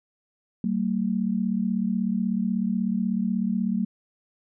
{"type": "tone pair together", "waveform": "sine", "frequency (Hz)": [190.8, 227.1], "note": ["G3", "A#3"], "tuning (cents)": [-47, -45], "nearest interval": "minor third", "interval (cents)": 302, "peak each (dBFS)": -25, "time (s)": [0.64, 3.85], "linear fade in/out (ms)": 2, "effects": []}